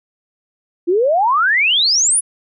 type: exponential sweep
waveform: sine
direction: up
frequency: 329.6 to 10550 Hz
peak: -11 dBFS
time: 0.87-2.21 s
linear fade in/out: 20 ms
effects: none